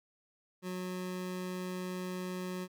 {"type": "tone", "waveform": "25% pulse", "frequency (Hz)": 182.8, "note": "F#3", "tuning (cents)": -21, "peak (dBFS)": -33, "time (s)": [0.62, 2.68], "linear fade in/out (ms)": 50, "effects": []}